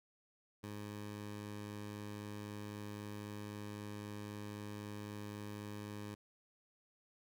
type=tone; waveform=15% pulse; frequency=103.83 Hz; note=G#2; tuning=in tune; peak=-38 dBFS; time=0.63-6.15 s; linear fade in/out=10 ms; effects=none